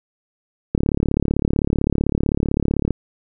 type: click train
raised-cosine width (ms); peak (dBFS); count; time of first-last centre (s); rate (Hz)
3; -5; 78; 0.75-2.907; 35.7
effects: none